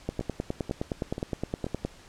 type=two click trains; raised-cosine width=2 ms; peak=-20 / -15 dBFS; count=4 / 18; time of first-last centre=0.21-1.666 / 0.09-1.85 s; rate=2.06 / 9.66 Hz; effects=pink hiss -52 dBFS RMS until 2.08 s + low-pass 8000 Hz 12 dB/octave